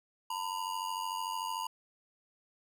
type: ring-modulated tone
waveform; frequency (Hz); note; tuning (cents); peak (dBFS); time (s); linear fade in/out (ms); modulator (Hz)
square; 956; A#5; +43; -32; 0.3-1.67; 5; 46.7
effects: none